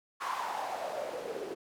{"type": "noise with band-pass filter sweep", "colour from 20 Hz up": "white", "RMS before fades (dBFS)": -37, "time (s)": [0.2, 1.55], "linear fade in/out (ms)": 20, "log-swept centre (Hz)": [1100, 390], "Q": 5.3, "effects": []}